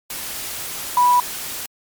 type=tone in noise; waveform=sine; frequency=983 Hz; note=B5; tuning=8 cents flat; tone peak=-11 dBFS; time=0.97-1.2 s; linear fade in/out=2 ms; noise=white; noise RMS=-29 dBFS; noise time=0.1-1.66 s; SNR=+15 dB; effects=MP3 96 kbps